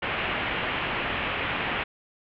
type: low-pass noise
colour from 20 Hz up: white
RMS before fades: -29 dBFS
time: 0.02-1.84 s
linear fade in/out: 10 ms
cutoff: 3000 Hz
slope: 48 dB/octave
effects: none